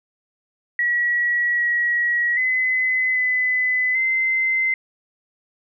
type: tone with pitch steps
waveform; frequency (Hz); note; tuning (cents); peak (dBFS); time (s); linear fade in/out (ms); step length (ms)
sine; 1923 / 1912 / 2027 / 2010 / 2069; B6 / A#6 / B6 / B6 / C7; -47 / +43 / +45 / +30 / -20; -17; 0.79-4.74; 2; 790
effects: none